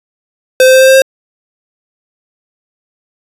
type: tone with pitch steps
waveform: square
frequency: 516 / 519.3 / 522.6 / 525.9 / 529.3 / 532.7 Hz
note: C5 / C5 / C5 / C5 / C5 / C5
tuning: -24 / -13 / -2 / +9 / +20 / +31 cents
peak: -3 dBFS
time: 0.6-1.02 s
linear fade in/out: 2 ms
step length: 70 ms
effects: resampled to 32000 Hz